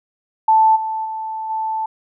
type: tone with level steps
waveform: sine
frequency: 880 Hz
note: A5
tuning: in tune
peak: -9 / -20 / -23 / -19 dBFS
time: 0.48-1.86 s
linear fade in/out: 5 ms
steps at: 0.75 / 1.04 / 1.49 s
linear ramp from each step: 20 ms
effects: none